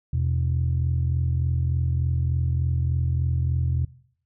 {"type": "tone pair together", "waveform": "sine", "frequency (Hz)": [82.72, 126.1], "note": ["E2", "B2"], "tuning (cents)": [7, 36], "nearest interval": "perfect fifth", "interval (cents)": 729, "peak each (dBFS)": [-22, -23], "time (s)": [0.13, 3.85], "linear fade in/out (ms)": 5, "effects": ["noise-tail reverb RT60 0.6 s tail -20 dB re dry", "tanh soft clip ceiling -15 dBFS"]}